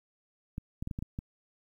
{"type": "clicks", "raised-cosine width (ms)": 5, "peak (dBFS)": -23, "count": 7, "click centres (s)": [0.581, 0.825, 0.874, 0.912, 0.989, 1.025, 1.189], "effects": ["10-bit"]}